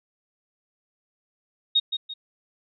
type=tone with echo; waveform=sine; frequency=3731 Hz; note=A#7; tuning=1 cent sharp; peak=-16 dBFS; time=1.75-1.8 s; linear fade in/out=10 ms; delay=170 ms; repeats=2; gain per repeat=-8 dB; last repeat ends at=2.14 s; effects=none